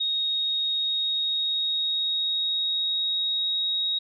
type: tone with pitch glide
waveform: sine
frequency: 3747 to 3782 Hz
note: A#7 to A#7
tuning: +8 to +24 cents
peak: -23 dBFS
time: 0-3.99 s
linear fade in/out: 10 ms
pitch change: +16 cents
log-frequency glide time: 0.77-3.47 s
effects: none